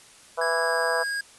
harmonic tone, 165.4 Hz, E3, 6 cents sharp, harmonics 3 / 4 / 5 / 6 / 7 / 8 / 9, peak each -28 / -28 / -35 / -30 / -35 / -35 / -36 dBFS, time 0.37-1.04 s, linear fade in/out 20 ms
square tone with pitch glide, 1645 to 1634.6 Hz, G#6 to G#6, -17 to -28 cents, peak -27 dBFS, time 0.41-1.21 s, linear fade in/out 5 ms, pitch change -11 cents, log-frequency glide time 0.61-0.73 s
effects white hiss -51 dBFS RMS until 1.38 s + resampled to 24000 Hz

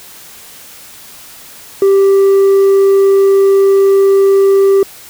triangle tone with hard clipping, 392 Hz, G4, in tune, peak -4 dBFS, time 1.82-4.83 s, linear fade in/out 2 ms, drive 1 dB, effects white hiss -35 dBFS RMS until 5.09 s

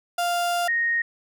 35% pulse / sine tone pair in turn, 698 / 1863.4 Hz, F5 / A#6, -1 / -1 cents, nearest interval octave + perfect fourth, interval 1700 cents, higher second, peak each -20 dBFS, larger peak neither, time 0.18-0.68 / 0.68-1.02 s, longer first, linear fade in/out 5 ms, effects none

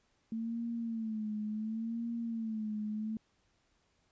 sine tone with vibrato, 222.4 Hz, A3, 19 cents sharp, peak -34 dBFS, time 0.32-3.17 s, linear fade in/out 2 ms, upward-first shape sine, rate 0.7 Hz, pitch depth 84 cents each way, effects pink hiss -74 dBFS RMS until 4.11 s + resampled to 16000 Hz

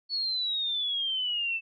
sine exponential sweep, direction down, 4435 to 2637 Hz, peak -27 dBFS, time 0.09-1.61 s, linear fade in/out 50 ms, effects none

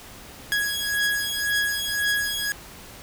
sawtooth beating tone pair, 1661.2 / 1663.1 Hz, G#6 / G#6, 0 / +2 cents, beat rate 1.9 Hz, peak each -22 dBFS, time 0.52-2.52 s, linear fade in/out 0 ms, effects pink hiss -43 dBFS RMS until 3.02 s

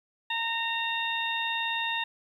harmonic tone, 919 Hz, A#5, 25 cents flat, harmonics 1 / 2 / 3 / 4, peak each -33 / -33 / -33 / -33 dBFS, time 0.3-2.04 s, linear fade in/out 5 ms, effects 10-bit

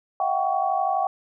sine tone cluster, 648 / 726 / 778 / 1122 Hz, E5 / F#5 / G5 / C#6, -30 / -33 / -13 / +21 cents, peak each -30 / -26 / -23 / -29 dBFS, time 0.2-1.07 s, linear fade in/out 2 ms, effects none

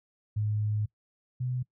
sine tone pair in turn, 105.9 / 125.94 Hz, G#2 / B2, +34 / +34 cents, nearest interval minor third, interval 300 cents, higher second, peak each -26 / -28 dBFS, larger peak first, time 0.36-0.86 / 1.4-1.63 s, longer first, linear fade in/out 10 ms, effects noise-tail reverb RT60 0.1 s tail -22 dB re dry

